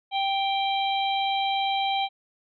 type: harmonic tone with a mistuned harmonic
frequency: 784 Hz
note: G5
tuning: in tune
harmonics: 1 / 3 / 4 / 5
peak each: -24 / -33 / -31 / -34 dBFS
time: 0.11-2.09 s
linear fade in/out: 50 ms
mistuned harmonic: 4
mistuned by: +18 cents
effects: none